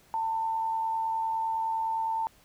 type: tone with amplitude modulation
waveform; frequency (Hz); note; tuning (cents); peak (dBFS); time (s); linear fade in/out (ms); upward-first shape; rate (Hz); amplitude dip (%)
sine; 896; A5; +31; -25; 0.14-2.27; 0; sine; 89.8; 35
effects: pink hiss -60 dBFS RMS until 2.44 s